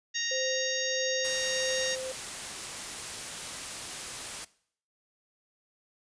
harmonic tone, 932.3 Hz, A#5, in tune, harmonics 2 / 3 / 4 / 5 / 6 / 7, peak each -35 / -38 / -35 / -40 / -36 / -37 dBFS, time 0.14-1.96 s, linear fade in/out 20 ms
sine tone with tremolo, 520 Hz, C5, 11 cents flat, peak -31 dBFS, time 0.31-2.12 s, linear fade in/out 5 ms, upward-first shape sine, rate 1.6 Hz, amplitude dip 40%
white noise, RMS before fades -38 dBFS, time 1.24-4.45 s, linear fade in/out 10 ms
effects noise-tail reverb RT60 0.6 s tail -20 dB re dry + resampled to 22050 Hz

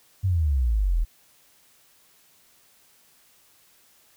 sine exponential sweep, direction down, 99.6 to 37.88 Hz, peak -19 dBFS, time 0.23-1.05 s, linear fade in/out 20 ms, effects white hiss -59 dBFS RMS until 4.16 s

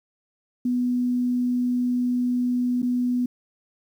sine tone with dropouts, 246.9 Hz, B3, in tune, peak -20 dBFS, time 0.65-3.26 s, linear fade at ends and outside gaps 5 ms, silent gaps 2.82-2.828 s, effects 9-bit

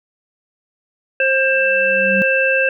harmonic tone, 531 Hz, C5, 25 cents sharp, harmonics 1 / 3 / 5, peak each -17 / -17 / -17 dBFS, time 1.2-2.69 s, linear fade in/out 2 ms
sine tone with exponential growth, 194.6 Hz, G3, 12 cents flat, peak -16 dBFS, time 1.43-2.22 s, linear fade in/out 0 ms, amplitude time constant 170 ms
effects none

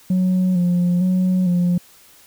sine tone with vibrato, 180.4 Hz, F#3, 44 cents flat, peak -12 dBFS, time 0.1-1.78 s, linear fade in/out 5 ms, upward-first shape square, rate 1.1 Hz, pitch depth 37 cents each way, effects tanh soft clip ceiling -13 dBFS + white hiss -49 dBFS RMS until 2.26 s

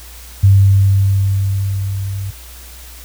sine tone with level ramp, 98 Hz, G2, in tune, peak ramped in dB -4 to -20 dBFS, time 0.43-2.31 s, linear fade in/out 10 ms, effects added 60 Hz sine -35 dBFS peak until 3.04 s + white hiss -38 dBFS RMS until 3.04 s

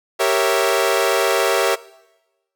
sawtooth chord, G diminished seventh, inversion none, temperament equal, 392 / 466.2 / 554.4 / 659.3 Hz, G4 / Bb4 / Db5 / Fb5, 0 / 0 / 0 / 0 cents, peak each -17 dBFS, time 0.19-1.76 s, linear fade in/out 20 ms, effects noise-tail reverb RT60 1.0 s tail -20 dB re dry

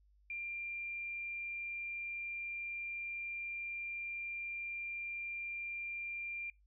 sine tone, 2383 Hz, D7, 25 cents sharp, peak -39 dBFS, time 0.3-6.5 s, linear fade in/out 2 ms, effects noise-tail reverb RT60 0.2 s tail -25 dB re dry + added 50 Hz sine -65 dBFS peak until 6.66 s

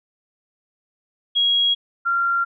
sine tone pair in turn, 3300 / 1381.1 Hz, G#7 / F6, -12 / -20 cents, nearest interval octave + minor third, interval 1508 cents, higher first, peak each -15 / -17 dBFS, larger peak first, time 1.35-1.75 / 2.05-2.45 s, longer neither, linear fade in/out 20 ms, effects none

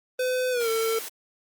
square tone with pitch glide, 507 to 449.1 Hz, B4 to A4, +45 to +35 cents, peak -24 dBFS, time 0.19-0.99 s, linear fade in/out 5 ms, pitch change -210 cents, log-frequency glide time 0.51-0.69 s
white high-pass noise, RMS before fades -36 dBFS, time 0.6-1.09 s, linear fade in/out 10 ms, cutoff 230 Hz, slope 48 dB/octave
effects Opus 32 kbps

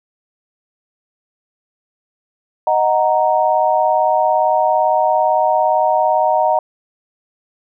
sine chord, D# minor, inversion none, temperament equal, 622.3 / 740 / 932.3 Hz, D#5 / F#5 / A#5, 0 / 0 / 0 cents, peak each -16 dBFS, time 2.67-6.59 s, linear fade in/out 2 ms, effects none

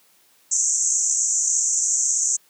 white band-pass noise, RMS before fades -21 dBFS, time 0.51-2.37 s, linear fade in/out 10 ms, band 6100 to 7700 Hz, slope 96 dB/octave, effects white hiss -58 dBFS RMS until 2.49 s + high-pass 150 Hz 12 dB/octave

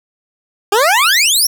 20% pulse exponential sweep, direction up, 385.7 to 5800 Hz, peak -4 dBFS, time 0.72-1.47 s, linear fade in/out 5 ms, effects none

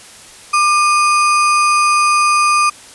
sine tone with sample-and-hold, 1193 Hz, D6, 27 cents sharp, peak -9 dBFS, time 0.53-2.7 s, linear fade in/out 10 ms, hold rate 3675 Hz, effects white hiss -38 dBFS RMS until 2.94 s + resampled to 24000 Hz

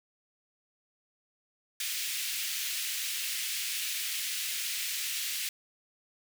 pink high-pass noise, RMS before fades -34 dBFS, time 1.8-5.49 s, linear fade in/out 2 ms, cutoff 2200 Hz, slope 24 dB/octave, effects none

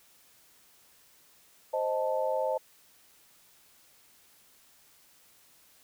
sine chord, A diminished, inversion first, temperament equal, 523.3 / 622.3 / 880 Hz, C5 / Eb5 / A5, 0 / 0 / 0 cents, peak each -30 / -31 / -33 dBFS, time 1.73-2.58 s, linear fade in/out 10 ms, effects white hiss -61 dBFS RMS until 5.83 s

